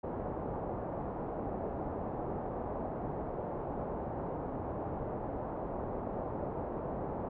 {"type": "low-pass noise", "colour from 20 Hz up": "white", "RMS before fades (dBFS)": -38, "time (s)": [0.03, 7.29], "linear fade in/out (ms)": 10, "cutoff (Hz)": 800, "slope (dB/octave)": 24, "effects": []}